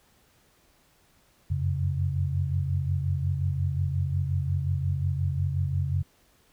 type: tone cluster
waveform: sine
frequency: 88.9 / 94.5 / 136.8 Hz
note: F2 / F#2 / C#3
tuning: +31 / +37 / -23 cents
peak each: -27 / -32 / -28 dBFS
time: 1.5-6.03 s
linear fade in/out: 10 ms
effects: pink hiss -63 dBFS RMS until 6.52 s